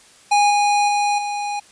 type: tone with level steps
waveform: square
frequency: 822 Hz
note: G#5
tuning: 18 cents flat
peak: -13 / -15 / -17 / -23 dBFS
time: 0.31-1.6 s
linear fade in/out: 10 ms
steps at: 0.5 / 0.88 / 1.18 s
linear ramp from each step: 5 ms
effects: white hiss -49 dBFS RMS until 1.71 s + resampled to 22050 Hz